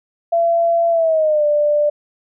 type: tone with pitch glide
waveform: sine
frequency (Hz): 676 to 591.9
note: E5 to D5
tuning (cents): +43 to +13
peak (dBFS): -12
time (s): 0.32-1.9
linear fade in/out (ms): 10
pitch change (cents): -230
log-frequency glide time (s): 0.9-1.45
effects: none